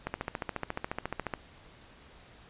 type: click train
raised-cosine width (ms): 0.5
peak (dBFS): -17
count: 19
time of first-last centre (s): 0.07-1.338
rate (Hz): 14.2
effects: pink hiss -55 dBFS RMS until 2.49 s + resampled to 8000 Hz